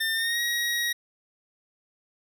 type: tone with pitch glide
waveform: 25% pulse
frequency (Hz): 1800 to 1896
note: A6 to A#6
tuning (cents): +39 to +29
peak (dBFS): -21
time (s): 0-0.93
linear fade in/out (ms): 10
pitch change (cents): +90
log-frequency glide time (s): 0.15-0.4
effects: none